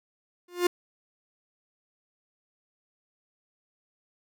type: tone with exponential growth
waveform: 45% pulse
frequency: 353.8 Hz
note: F4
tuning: 23 cents sharp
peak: -17 dBFS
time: 0.48-0.67 s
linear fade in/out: 5 ms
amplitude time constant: 41 ms
effects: none